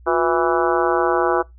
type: harmonic tone with a mistuned harmonic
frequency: 164.81 Hz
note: E3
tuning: in tune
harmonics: 2 / 3 / 4 / 5 / 6 / 7 / 8 / 9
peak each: -20 / -22 / -23 / -24 / -25 / -25 / -26 / -27 dBFS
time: 0.06-1.43 s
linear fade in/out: 20 ms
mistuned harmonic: 2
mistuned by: +140 cents
effects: noise-tail reverb RT60 0.2 s tail -25 dB re dry + added 60 Hz sine -42 dBFS peak until 1.58 s